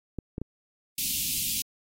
clicks, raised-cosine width 3 ms, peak -20 dBFS, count 3, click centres 0.187 / 0.381 / 0.416 s
white band-stop noise, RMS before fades -29 dBFS, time 0.98-1.62 s, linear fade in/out 2 ms, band 290 to 2500 Hz, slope 48 dB/octave
effects AAC 48 kbps

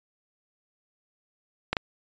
clicks, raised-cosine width 0.3 ms, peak -9 dBFS, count 2, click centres 1.73 / 1.768 s, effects resampled to 16000 Hz

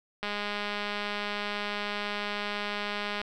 click train, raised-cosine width 0.3 ms, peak -17 dBFS, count 616, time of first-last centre 0.23-3.215 s, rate 206 Hz, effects none

